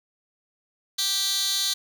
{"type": "tone with high-pass filter", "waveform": "15% pulse", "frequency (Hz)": 392, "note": "G4", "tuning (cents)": 0, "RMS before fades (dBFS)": -25, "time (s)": [0.98, 1.74], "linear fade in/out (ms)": 10, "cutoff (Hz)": 4100, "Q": 2.4, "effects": []}